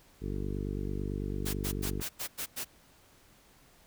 harmonic tone, 49 Hz, G1, in tune, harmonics 1 / 2 / 3 / 4 / 5 / 6 / 7 / 8 / 9, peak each -36 / -39 / -41 / -42 / -43 / -44 / -44 / -45 / -46 dBFS, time 0.2-2.04 s, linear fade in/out 50 ms
white noise bursts, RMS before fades -36 dBFS, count 7, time 1.45-2.648 s, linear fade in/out 20 ms, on 88 ms, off 97 ms
clicks, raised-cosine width 0.5 ms, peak -35 dBFS, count 2, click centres 1.999 / 2.006 s
effects pink hiss -61 dBFS RMS until 3.86 s

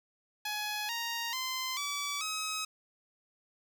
10% pulse tone with pitch steps, 841 / 933.1 / 1035.4 / 1148.8 / 1274.7 Hz, G#5 / A#5 / C6 / D6 / D#6, +22 / +1 / -18 / -39 / +41 cents, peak -25 dBFS, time 0.45-2.65 s, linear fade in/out 5 ms, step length 440 ms, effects none

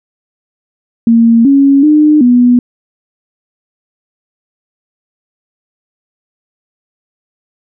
sine tone with pitch steps, 230.4 / 276.9 / 302.5 / 245 Hz, A#3 / C#4 / D#4 / B3, -20 / -2 / -49 / -14 cents, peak -3 dBFS, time 1.07-2.59 s, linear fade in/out 2 ms, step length 380 ms, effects none

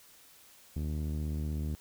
sawtooth tone with low-pass filter, 76.1 Hz, D#2, 38 cents flat, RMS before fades -34 dBFS, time 0.76-1.75 s, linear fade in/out 0 ms, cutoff 260 Hz, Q 1, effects white hiss -58 dBFS RMS until 1.8 s

